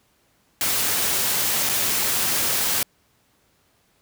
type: noise with dropouts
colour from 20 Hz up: white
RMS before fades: -22 dBFS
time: 0.61-2.83 s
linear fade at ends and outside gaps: 1 ms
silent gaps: 1.691-1.695 s
effects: pink hiss -63 dBFS RMS until 4.01 s + high-pass 60 Hz 12 dB/octave